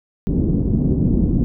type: low-pass noise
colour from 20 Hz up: white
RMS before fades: -17 dBFS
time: 0.27-1.44 s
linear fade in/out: 0 ms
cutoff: 280 Hz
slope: 24 dB/octave
effects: none